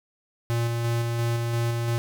square tone with tremolo, 117.3 Hz, A#2, 11 cents sharp, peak -23 dBFS, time 0.5-1.98 s, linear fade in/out 0 ms, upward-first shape square, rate 2.9 Hz, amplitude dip 25%, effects none

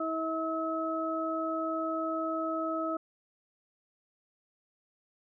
harmonic tone, 322.1 Hz, E4, 40 cents flat, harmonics 1 / 2 / 4, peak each -34 / -34 / -34 dBFS, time 0-2.97 s, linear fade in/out 5 ms, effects none

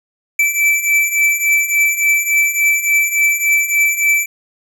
square beating tone pair, 2320 / 2323.5 Hz, D7 / D7, -22 / -19 cents, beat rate 3.5 Hz, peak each -18 / -14 dBFS, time 0.39-4.26 s, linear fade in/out 5 ms, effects none

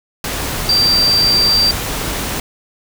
sine tone in noise, 4694 Hz, D8, 2 cents flat, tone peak -10 dBFS, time 0.69-1.71 s, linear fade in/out 2 ms, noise pink, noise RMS -21 dBFS, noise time 0.24-2.4 s, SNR +8 dB, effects none

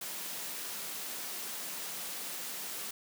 white high-pass noise, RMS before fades -40 dBFS, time 0.01-2.91 s, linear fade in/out 5 ms, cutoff 150 Hz, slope 96 dB/octave, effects none

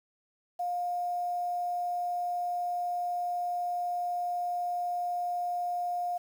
sine tone with quantisation, 708 Hz, F5, 23 cents sharp, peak -29 dBFS, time 0.59-6.18 s, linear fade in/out 10 ms, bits 9, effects none

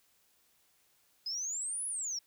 sine exponential two-way sweep, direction up then down, 5000 to 10548 to 5350 Hz, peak -33 dBFS, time 1.26-2.19 s, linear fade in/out 5 ms, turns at 1.86 s, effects tanh soft clip ceiling -30 dBFS + white hiss -70 dBFS RMS until 2.26 s

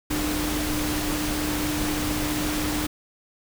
sine tone in noise, 301 Hz, D4, 43 cents sharp, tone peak -27 dBFS, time 0.1-2.87 s, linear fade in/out 10 ms, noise pink, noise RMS -28 dBFS, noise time 0.1-2.87 s, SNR -2 dB, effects none

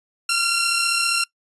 15% pulse tone pair together, 1378 / 2721 Hz, F6 / F7, -24 / -46 cents, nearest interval octave, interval 1178 cents, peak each -14 dBFS, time 0.29-1.24 s, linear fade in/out 5 ms, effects noise-tail reverb RT60 0.1 s tail -21 dB re dry + resampled to 24000 Hz

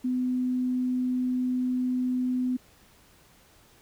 sine tone, 252.3 Hz, B3, 37 cents sharp, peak -24 dBFS, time 0.04-2.57 s, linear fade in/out 10 ms, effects pink hiss -58 dBFS RMS until 3.81 s

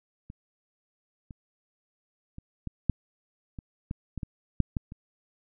clicks, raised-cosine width 5 ms, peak -29 / -30 / -29 / -21 / -10 / -26 / -20 / -21 / -20 / -9 / -16 / -29 dBFS, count 12, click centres 0.301 / 1.308 / 2.384 / 2.673 / 2.897 / 3.588 / 3.911 / 4.177 / 4.232 / 4.603 / 4.768 / 4.921 s, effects none

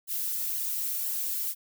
violet noise with flanger, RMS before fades -31 dBFS, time 0.07-1.55 s, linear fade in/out 50 ms, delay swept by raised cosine 0.82 to 6.02 ms, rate 2 Hz, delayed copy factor -0.85, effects none

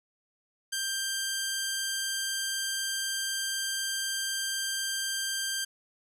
10% pulse tone, 1581 Hz, G6, 14 cents sharp, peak -21 dBFS, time 0.72-5.65 s, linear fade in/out 10 ms, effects none

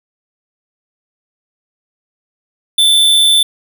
square tone with amplitude modulation, 3525 Hz, A7, 2 cents sharp, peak -6 dBFS, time 2.78-3.43 s, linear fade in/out 5 ms, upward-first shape sine, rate 206 Hz, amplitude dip 35%, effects none

